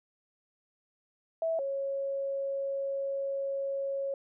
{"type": "tone pair in turn", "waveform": "sine", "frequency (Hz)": [654, 549.9], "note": ["E5", "C#5"], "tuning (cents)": [-14, -14], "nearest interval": "minor third", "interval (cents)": 300, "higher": "first", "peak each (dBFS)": [-27, -30], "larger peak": "first", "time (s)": [[1.42, 1.59], [1.59, 4.14]], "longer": "second", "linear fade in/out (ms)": 2, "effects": []}